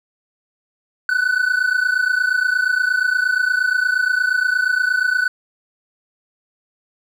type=tone pair together; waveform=triangle; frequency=1480 / 1508.5 Hz; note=F#6 / F#6; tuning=0 / +33 cents; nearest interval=unison; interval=33 cents; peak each=-17 / -16 dBFS; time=1.09-5.28 s; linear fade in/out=2 ms; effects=none